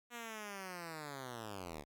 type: linear sweep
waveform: 5% pulse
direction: down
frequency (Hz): 242.6 to 69.3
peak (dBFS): -33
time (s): 0.1-1.85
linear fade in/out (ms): 50
effects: none